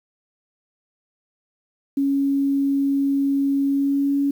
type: tone with pitch glide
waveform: sine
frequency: 277.2 to 280.7 Hz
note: C#4 to C#4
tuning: 0 to +22 cents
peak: -17 dBFS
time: 1.97-4.31 s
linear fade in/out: 5 ms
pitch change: +22 cents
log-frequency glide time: 3.66-4.18 s
effects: 8-bit